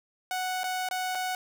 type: tone with dropouts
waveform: sawtooth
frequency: 740 Hz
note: F#5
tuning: in tune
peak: -25 dBFS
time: 0.31-1.35 s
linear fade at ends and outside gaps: 1 ms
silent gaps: 0.634-0.641 / 0.888-0.911 / 1.15-1.153 s
effects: none